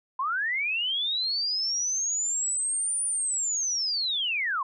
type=linear two-way sweep; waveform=sine; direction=up then down; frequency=1000 to 9470 to 1000 Hz; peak=-25 dBFS; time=0.19-4.63 s; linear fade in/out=5 ms; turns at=3.04 s; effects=none